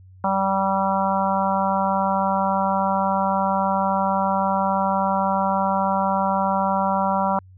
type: harmonic tone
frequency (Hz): 193.7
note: G3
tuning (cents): -20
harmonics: 1 / 3 / 4 / 5 / 6 / 7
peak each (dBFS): -25 / -26 / -24 / -23 / -29 / -29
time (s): 0.24-7.39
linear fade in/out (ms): 2
effects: added 93 Hz sine -44 dBFS peak until 7.57 s